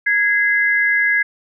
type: tone pair together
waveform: sine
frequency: 1658 / 2055 Hz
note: G#6 / C7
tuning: -3 / -32 cents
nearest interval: major third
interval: 371 cents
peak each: -15 / -17 dBFS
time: 0.06-1.23 s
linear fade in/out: 10 ms
effects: none